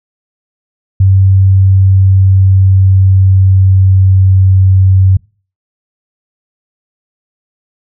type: tone with pitch glide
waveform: sine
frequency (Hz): 96 to 94.79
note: G2 to F#2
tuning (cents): -36 to +42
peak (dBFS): -3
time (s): 1-5.17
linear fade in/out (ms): 5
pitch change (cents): -22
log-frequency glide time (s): 1.15-4.59
effects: noise-tail reverb RT60 0.4 s tail -26 dB re dry